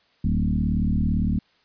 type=tone with frequency modulation; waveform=sine; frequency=132.6 Hz; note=C3; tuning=23 cents sharp; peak=-19 dBFS; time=0.24-1.39 s; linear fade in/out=5 ms; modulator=37.7 Hz; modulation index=2.9; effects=white hiss -62 dBFS RMS until 1.64 s + resampled to 11025 Hz